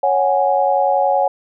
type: chord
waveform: sine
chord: C# suspended fourth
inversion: none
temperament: equal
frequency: 554.4 / 740 / 830.6 Hz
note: C#5 / F#5 / G#5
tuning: 0 / 0 / 0 cents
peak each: -17 dBFS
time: 0.03-1.28 s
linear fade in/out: 5 ms
effects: none